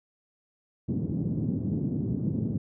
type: band-pass noise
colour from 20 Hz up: white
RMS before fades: -29 dBFS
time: 0.88-2.58 s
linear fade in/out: 10 ms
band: 100 to 260 Hz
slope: 24 dB/octave
effects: none